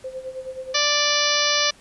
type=tone with tremolo; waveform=sine; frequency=520 Hz; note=C5; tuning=11 cents flat; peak=-27 dBFS; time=0.04-0.77 s; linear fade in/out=5 ms; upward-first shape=sine; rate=9.4 Hz; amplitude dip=75%
type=harmonic tone; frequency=587.3 Hz; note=D5; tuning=in tune; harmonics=1 / 2 / 3 / 4 / 5 / 6 / 7 / 8 / 9 / 10; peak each=-27 / -27 / -27 / -27 / -27 / -27 / -27 / -27 / -27 / -27 dBFS; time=0.74-1.71 s; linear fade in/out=10 ms
effects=pink hiss -51 dBFS RMS until 1.8 s + resampled to 24000 Hz